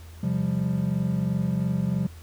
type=chord; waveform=triangle; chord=C suspended fourth; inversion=none; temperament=equal with one note detuned; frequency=130.81 / 174.61 / 197.59 Hz; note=C3 / F3 / G3; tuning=0 / 0 / +14 cents; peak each=-26 / -24 / -26 dBFS; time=0.23-2.07 s; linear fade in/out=5 ms; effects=added 82 Hz sine -41 dBFS peak until 2.22 s + pink hiss -52 dBFS RMS until 2.22 s